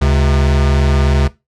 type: tone pair together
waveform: square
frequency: 70.76 / 134 Hz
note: C#2 / C3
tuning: +36 / +42 cents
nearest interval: major seventh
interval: 1106 cents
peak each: -12 / -17 dBFS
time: 0.01-1.28 s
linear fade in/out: 10 ms
effects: noise-tail reverb RT60 0.2 s tail -17 dB re dry + low-pass 6000 Hz 12 dB/octave